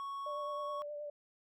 triangle tone, 1108.7 Hz, C#6, in tune, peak -37 dBFS, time 0-0.82 s, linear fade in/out 0 ms
sine tone with vibrato, 590 Hz, D5, 8 cents sharp, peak -40 dBFS, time 0.26-1.1 s, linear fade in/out 5 ms, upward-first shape sine, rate 9.5 Hz, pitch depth 22 cents each way
effects none

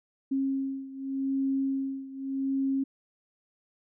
sine beating tone pair, 270 / 270.84 Hz, C#4 / C#4, -45 / -40 cents, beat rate 0.84 Hz, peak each -29 / -32 dBFS, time 0.31-2.84 s, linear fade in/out 10 ms, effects none

